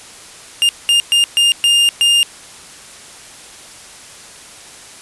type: tone bursts at uneven times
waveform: 45% pulse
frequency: 2812 Hz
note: F7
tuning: 11 cents sharp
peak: -9 dBFS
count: 6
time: 0.62-0.69 / 0.89-1 / 1.12-1.24 / 1.37-1.52 / 1.64-1.89 / 2.01-2.23 s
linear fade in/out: 0 ms
effects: white hiss -37 dBFS RMS until 5.01 s + resampled to 24000 Hz